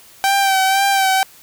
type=tone with vibrato; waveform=sawtooth; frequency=777 Hz; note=G5; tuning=16 cents flat; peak=-9 dBFS; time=0.24-1.23 s; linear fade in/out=0 ms; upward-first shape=sine; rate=2 Hz; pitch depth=35 cents each way; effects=white hiss -45 dBFS RMS until 1.42 s